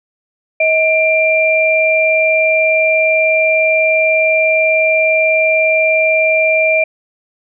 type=tone pair together; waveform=sine; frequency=635.4 / 2374 Hz; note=D#5 / D7; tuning=+36 / +18 cents; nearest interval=octave + major seventh; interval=2282 cents; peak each=-12 dBFS; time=0.6-6.84 s; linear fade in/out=5 ms; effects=none